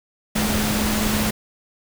sine tone in noise, 213.3 Hz, G#3, 46 cents sharp, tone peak -22 dBFS, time 0.35-1.31 s, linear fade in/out 10 ms, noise pink, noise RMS -23 dBFS, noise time 0.35-1.31 s, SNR -2 dB, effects none

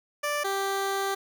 15% pulse tone pair in turn, 587.3 / 392 Hz, D5 / G4, 0 / 0 cents, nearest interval perfect fifth, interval 700 cents, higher first, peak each -20 dBFS, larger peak neither, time 0.23-0.44 / 0.44-1.15 s, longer second, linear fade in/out 10 ms, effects none

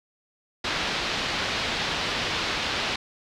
white low-pass noise, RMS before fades -28 dBFS, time 0.64-2.96 s, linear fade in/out 5 ms, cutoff 4300 Hz, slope 24 dB/octave, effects none

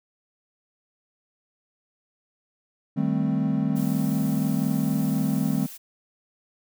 triangle chord, A half-diminished seventh, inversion second, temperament equal, 155.56 / 196 / 220 / 261.6 Hz, Eb3 / G3 / A3 / C4, 0 / 0 / 0 / 0 cents, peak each -25 dBFS, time 2.96-5.67 s, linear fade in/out 20 ms
blue noise, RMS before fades -41 dBFS, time 3.75-5.78 s, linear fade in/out 20 ms
effects none

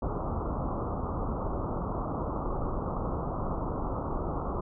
pink low-pass noise, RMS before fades -32 dBFS, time 0.02-4.61 s, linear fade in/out 5 ms, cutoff 1300 Hz, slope 96 dB/octave, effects none

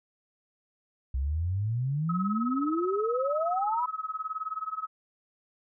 sine exponential sweep, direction up, 63 to 1014 Hz, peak -26 dBFS, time 1.14-3.86 s, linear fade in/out 5 ms
sine tone with tremolo, 1281 Hz, E6, 50 cents flat, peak -28 dBFS, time 2.09-4.87 s, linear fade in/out 5 ms, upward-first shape sine, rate 19 Hz, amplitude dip 90%
effects none

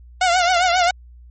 sawtooth tone with vibrato, 715 Hz, F5, 41 cents sharp, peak -10 dBFS, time 0.21-0.91 s, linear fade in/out 5 ms, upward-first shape triangle, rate 7.5 Hz, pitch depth 100 cents each way, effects added 60 Hz sine -40 dBFS peak until 1.3 s + MP3 32 kbps

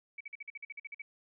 sine tone bursts, 2281 Hz, C#7, 49 cents sharp, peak -40 dBFS, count 12, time 0.18-1.02 s, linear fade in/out 5 ms, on 26 ms, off 48 ms, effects none

